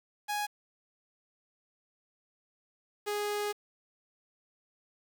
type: tone pair in turn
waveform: sawtooth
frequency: 830.6 / 414.4 Hz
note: G#5 / G#4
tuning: 0 / -4 cents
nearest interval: octave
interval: 1204 cents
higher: first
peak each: -27 dBFS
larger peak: neither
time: 0.28-0.47 / 3.06-3.53 s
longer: second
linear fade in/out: 20 ms
effects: 9-bit